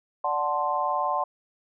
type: chord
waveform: sine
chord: D dominant seventh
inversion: none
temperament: equal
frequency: 587.3 / 740 / 880 / 1046.5 Hz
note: D5 / F#5 / A5 / C6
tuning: 0 / 0 / 0 / 0 cents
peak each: -31 / -29 / -29 / -27 dBFS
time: 0.24-1.24 s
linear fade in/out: 5 ms
effects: none